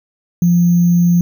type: tone with sample-and-hold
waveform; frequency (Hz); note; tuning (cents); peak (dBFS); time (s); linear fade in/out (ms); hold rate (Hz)
sine; 173.7; F3; -9; -8; 0.42-1.21; 2; 6300
effects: none